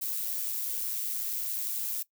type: noise with amplitude modulation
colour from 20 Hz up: violet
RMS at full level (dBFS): -31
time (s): 0.01-2.03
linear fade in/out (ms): 10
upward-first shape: sine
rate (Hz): 111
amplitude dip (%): 40
effects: noise-tail reverb RT60 0.1 s tail -19 dB re dry